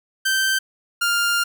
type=tone pair in turn; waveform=sawtooth; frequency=1556 / 1401.1 Hz; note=G6 / F6; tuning=-13 / +5 cents; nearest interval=major second; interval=182 cents; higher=first; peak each=-14 dBFS; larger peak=neither; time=0.25-0.59 / 1.01-1.44 s; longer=second; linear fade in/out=10 ms; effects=none